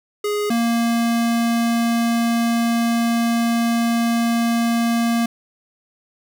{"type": "tone pair in turn", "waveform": "square", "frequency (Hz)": [415.3, 232.8], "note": ["G#4", "A#3"], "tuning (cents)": [0, -2], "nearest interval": "minor seventh", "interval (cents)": 1002, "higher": "first", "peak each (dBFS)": [-20, -17], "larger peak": "second", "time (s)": [[0.24, 0.5], [0.5, 5.26]], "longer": "second", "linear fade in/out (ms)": 5, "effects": []}